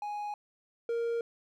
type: tone pair in turn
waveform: triangle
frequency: 830.6 / 466.2 Hz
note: G#5 / A#4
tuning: 0 / 0 cents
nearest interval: minor seventh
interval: 1000 cents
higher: first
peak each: -32 / -27 dBFS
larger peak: second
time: 0.02-0.34 / 0.89-1.21 s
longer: neither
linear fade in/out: 2 ms
effects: none